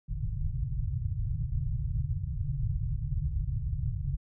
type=low-pass noise; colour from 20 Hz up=white; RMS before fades=-31 dBFS; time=0.08-4.17 s; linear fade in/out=20 ms; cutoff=150 Hz; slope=96 dB/octave; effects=none